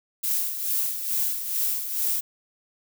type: noise with tremolo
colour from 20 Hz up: violet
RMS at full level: -24 dBFS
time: 0.23-2.21 s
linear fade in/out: 10 ms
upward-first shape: sine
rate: 2.3 Hz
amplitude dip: 60%
effects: none